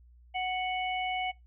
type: harmonic tone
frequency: 740 Hz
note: F#5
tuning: in tune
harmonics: 1 / 3 / 4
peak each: -31 / -35 / -39 dBFS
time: 0.34-1.32 s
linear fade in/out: 20 ms
effects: noise-tail reverb RT60 0.2 s tail -23 dB re dry + added 60 Hz sine -54 dBFS peak until 1.46 s